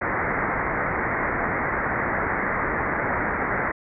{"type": "low-pass noise", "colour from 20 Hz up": "white", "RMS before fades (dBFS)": -25, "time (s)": [0.01, 3.72], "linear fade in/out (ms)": 10, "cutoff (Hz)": 2100, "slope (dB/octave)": 96, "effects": []}